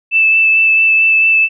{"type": "tone with vibrato", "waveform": "sine", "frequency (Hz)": 2637, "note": "E7", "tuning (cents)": 0, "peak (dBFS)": -7, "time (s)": [0.11, 1.49], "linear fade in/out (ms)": 50, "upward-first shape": "sine", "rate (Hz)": 4.5, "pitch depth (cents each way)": 11, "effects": []}